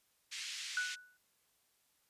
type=band-pass noise; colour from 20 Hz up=pink; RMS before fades=-44 dBFS; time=0.31-0.96 s; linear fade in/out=20 ms; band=2100 to 7300 Hz; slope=24 dB/octave
type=tone with exponential decay; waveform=sine; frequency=1480 Hz; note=F#6; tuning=in tune; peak=-30 dBFS; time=0.77-1.17 s; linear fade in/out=2 ms; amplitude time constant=86 ms
effects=white hiss -75 dBFS RMS until 2.09 s + resampled to 32000 Hz